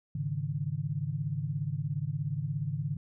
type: chord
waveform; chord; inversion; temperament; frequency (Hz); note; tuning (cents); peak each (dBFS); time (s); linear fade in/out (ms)
sine; Ab suspended fourth; none; equal; 103.83 / 138.59 / 155.56; Ab2 / Db3 / Eb3; 0 / 0 / 0; -38 / -33 / -34; 0.15-2.97; 5
effects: none